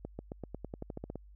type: accelerating click train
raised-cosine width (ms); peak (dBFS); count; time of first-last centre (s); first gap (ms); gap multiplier
2; -26; 13; 0.05-1.157; 140; 0.92
effects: added 50 Hz sine -52 dBFS peak until 1.35 s